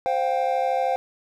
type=chord; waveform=triangle; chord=C suspended fourth; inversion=none; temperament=equal with one note detuned; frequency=523.3 / 711.1 / 784 Hz; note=C5 / F5 / G5; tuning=0 / +31 / 0 cents; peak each=-23 dBFS; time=0.06-0.96 s; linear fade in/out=0 ms; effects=none

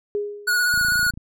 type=tone with exponential decay; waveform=sine; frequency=411.9 Hz; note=G#4; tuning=14 cents flat; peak=-19 dBFS; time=0.15-0.75 s; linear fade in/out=0 ms; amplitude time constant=130 ms
type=tone with vibrato; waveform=square; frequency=1456 Hz; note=F#6; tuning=28 cents flat; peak=-18 dBFS; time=0.47-1.11 s; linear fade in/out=10 ms; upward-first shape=sine; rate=16 Hz; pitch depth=26 cents each way
type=click train; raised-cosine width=5 ms; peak=-24 dBFS; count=13; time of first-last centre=0.74-1.175 s; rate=27.6 Hz
effects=none

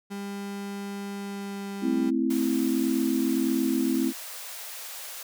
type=tone with pitch glide; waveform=35% pulse; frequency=200 to 198.73 Hz; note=G3 to G3; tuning=+35 to +24 cents; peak=-31 dBFS; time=0.1-2.11 s; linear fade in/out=20 ms; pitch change=-11 cents; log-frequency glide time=1.13-1.71 s
type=chord; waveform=sine; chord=A minor; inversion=none; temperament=equal; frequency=220 / 261.6 / 329.6 Hz; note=A3 / C4 / E4; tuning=0 / 0 / 0 cents; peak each=-29 / -25 / -27 dBFS; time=1.81-4.13 s; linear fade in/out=50 ms
type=high-pass noise; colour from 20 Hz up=white; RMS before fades=-39 dBFS; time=2.3-5.23 s; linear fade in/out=5 ms; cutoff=470 Hz; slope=48 dB/octave
effects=none

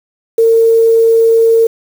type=tone with quantisation; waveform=sine; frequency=454.7 Hz; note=A#4; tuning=43 cents flat; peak=-5 dBFS; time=0.38-1.67 s; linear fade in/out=5 ms; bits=5; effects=none

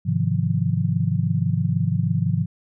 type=chord; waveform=sine; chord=F minor seventh; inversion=first; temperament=just; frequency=104.77 / 130.96 / 157.15 / 174.61 Hz; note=Ab2 / C3 / Eb3 / F3; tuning=+16 / +2 / +18 / 0 cents; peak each=-24 dBFS; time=0.05-2.46 s; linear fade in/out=20 ms; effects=none

